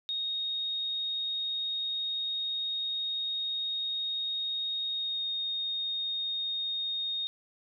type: tone with pitch glide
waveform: sine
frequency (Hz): 3729 to 3705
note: A#7 to A#7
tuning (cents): 0 to -11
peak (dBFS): -30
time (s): 0.09-7.27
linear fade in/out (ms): 0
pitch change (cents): -11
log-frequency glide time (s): 4.92-5.24
effects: none